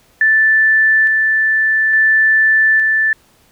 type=tone with tremolo; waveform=sine; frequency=1760 Hz; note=A6; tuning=in tune; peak=-8 dBFS; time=0.21-3.13 s; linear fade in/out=2 ms; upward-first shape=square; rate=0.58 Hz; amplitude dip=25%; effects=pink hiss -52 dBFS RMS until 3.51 s